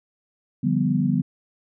sine chord, G dominant seventh, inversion second, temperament equal, 146.83 / 174.61 / 196 / 246.9 Hz, D3 / F3 / G3 / B3, 0 / 0 / 0 / 0 cents, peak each -24 / -25 / -24 / -23 dBFS, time 0.63-1.22 s, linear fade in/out 10 ms, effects none

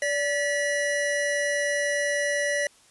square tone pair together, 578.3 / 1945 Hz, D5 / B6, -27 / -27 cents, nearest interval octave + major sixth, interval 2100 cents, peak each -27 / -27 dBFS, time 0.02-2.67 s, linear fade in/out 2 ms, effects white hiss -57 dBFS RMS until 2.9 s + resampled to 24000 Hz

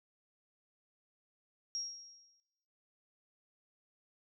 sine tone with exponential decay, 5600 Hz, F8, 4 cents sharp, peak -34 dBFS, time 1.75-2.4 s, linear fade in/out 0 ms, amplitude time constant 140 ms, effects noise-tail reverb RT60 1.0 s tail -19 dB re dry

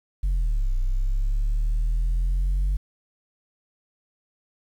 sine exponential two-way sweep, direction down then up, 48.05 to 30.87 to 48.05 Hz, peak -17 dBFS, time 0.23-2.77 s, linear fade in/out 10 ms, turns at 0.74 s, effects tanh soft clip ceiling -19 dBFS + 9-bit

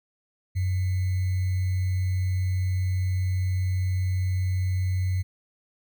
sine tone with sample-and-hold, 92.5 Hz, F#2, in tune, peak -22 dBFS, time 0.55-5.23 s, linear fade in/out 20 ms, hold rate 2100 Hz, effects none

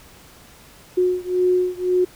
sine beating tone pair, 362.7 / 364.6 Hz, F#4 / F#4, -34 / -25 cents, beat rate 1.9 Hz, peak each -19 / -20 dBFS, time 0.97-2.05 s, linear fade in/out 10 ms, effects pink hiss -47 dBFS RMS until 2.15 s

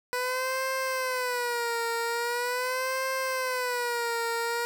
15% pulse tone with vibrato, 493.9 Hz, B4, in tune, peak -21 dBFS, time 0.13-4.65 s, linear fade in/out 0 ms, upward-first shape sine, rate 0.42 Hz, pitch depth 110 cents each way, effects none

